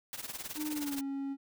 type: noise with tremolo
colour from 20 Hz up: white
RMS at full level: -38 dBFS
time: 0.13-1.01 s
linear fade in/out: 0 ms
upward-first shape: triangle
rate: 19 Hz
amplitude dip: 90%
type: tone with pitch glide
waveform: triangle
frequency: 303.5 to 275.1 Hz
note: D#4 to C#4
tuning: -43 to -13 cents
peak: -32 dBFS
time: 0.55-1.37 s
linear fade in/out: 50 ms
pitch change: -170 cents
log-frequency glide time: 0.71-0.99 s
effects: none